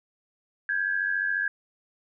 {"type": "tone pair together", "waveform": "sine", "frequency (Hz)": [1586.7, 1681], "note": ["G6", "G#6"], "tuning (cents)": [21, 20], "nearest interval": "minor second", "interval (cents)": 99, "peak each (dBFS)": -27, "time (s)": [0.69, 1.48], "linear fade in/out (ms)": 2, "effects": []}